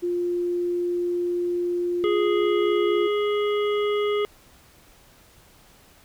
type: tone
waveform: sine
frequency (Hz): 351.2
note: F4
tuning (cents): +10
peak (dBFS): -22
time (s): 0.02-3.08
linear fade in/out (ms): 20
type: harmonic tone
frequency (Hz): 415.3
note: G#4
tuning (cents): 0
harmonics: 1 / 3 / 5 / 7 / 8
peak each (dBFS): -21 / -31 / -35 / -38 / -39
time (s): 2.04-4.25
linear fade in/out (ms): 0
effects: pink hiss -54 dBFS RMS until 6.04 s